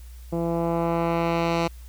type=tone with low-pass filter sweep; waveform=10% pulse; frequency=168 Hz; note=E3; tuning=33 cents sharp; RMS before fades=-24 dBFS; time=0.32-1.68 s; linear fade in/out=10 ms; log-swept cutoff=480 to 5200 Hz; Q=0.78; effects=added 60 Hz sine -39 dBFS peak until 1.88 s + white hiss -55 dBFS RMS until 1.88 s